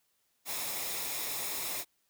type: noise with comb filter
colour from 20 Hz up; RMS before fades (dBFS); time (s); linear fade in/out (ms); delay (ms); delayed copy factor
white; -36; 0.45-1.85; 50; 0.66; -0.5
effects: white hiss -75 dBFS RMS until 2.09 s